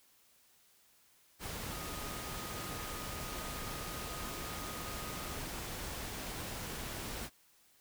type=tone in noise; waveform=sine; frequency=1244.5 Hz; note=D#6; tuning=in tune; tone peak=-49 dBFS; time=1.68-5.39 s; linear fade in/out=50 ms; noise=pink; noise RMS=-42 dBFS; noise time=1.39-7.3 s; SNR=-10 dB; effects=white hiss -67 dBFS RMS until 7.8 s